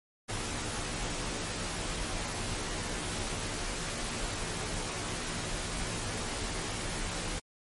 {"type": "noise with comb filter", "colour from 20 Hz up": "pink", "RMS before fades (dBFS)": -35, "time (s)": [0.28, 7.4], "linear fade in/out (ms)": 20, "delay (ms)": 15, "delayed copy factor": -0.95, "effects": ["MP3 48 kbps"]}